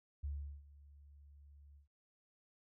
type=tone with ADSR envelope; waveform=sine; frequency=71.6 Hz; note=D2; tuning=43 cents flat; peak=-37 dBFS; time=0.23-1.88 s; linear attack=13 ms; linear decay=380 ms; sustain=-20 dB; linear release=120 ms; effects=none